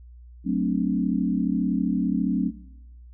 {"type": "chord", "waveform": "sine", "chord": "D dominant seventh", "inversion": "first", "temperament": "equal", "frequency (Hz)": [185, 220, 261.6, 293.7], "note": ["F#3", "A3", "C4", "D4"], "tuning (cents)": [0, 0, 0, 0], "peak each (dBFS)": [-25, -28, -26, -28], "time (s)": [0.44, 2.52], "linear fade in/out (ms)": 50, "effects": ["noise-tail reverb RT60 0.9 s tail -20 dB re dry", "added 60 Hz sine -43 dBFS peak until 3.13 s"]}